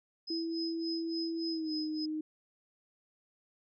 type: tone with tremolo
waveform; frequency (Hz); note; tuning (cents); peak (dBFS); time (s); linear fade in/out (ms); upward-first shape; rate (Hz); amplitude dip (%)
sine; 5070; D#8; +32; -36; 0.27-2.06; 10; sine; 3.5; 90
type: tone with pitch glide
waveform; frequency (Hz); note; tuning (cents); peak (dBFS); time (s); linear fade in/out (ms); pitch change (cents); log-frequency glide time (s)
sine; 330 to 309.7; E4 to D#4; +2 to -8; -33; 0.3-2.21; 5; -110; 1.49-1.72
effects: none